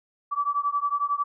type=beating tone pair; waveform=sine; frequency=1148 / 1159 Hz; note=D6 / D6; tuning=-40 / -23 cents; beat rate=11 Hz; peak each=-26 dBFS; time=0.31-1.24 s; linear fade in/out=20 ms; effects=none